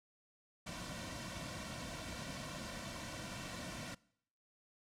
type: noise with comb filter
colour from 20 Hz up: pink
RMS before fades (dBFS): -45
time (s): 0.66-3.95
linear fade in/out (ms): 10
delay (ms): 2.4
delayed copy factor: -0.75
effects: noise-tail reverb RT60 0.7 s tail -23 dB re dry + low-pass 8000 Hz 12 dB/octave